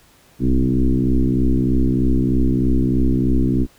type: tone with frequency modulation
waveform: sine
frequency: 128 Hz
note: C3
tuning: 38 cents flat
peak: -13 dBFS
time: 0.39-3.67 s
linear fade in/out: 50 ms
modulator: 63.2 Hz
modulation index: 3.1
effects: pink hiss -52 dBFS RMS until 3.78 s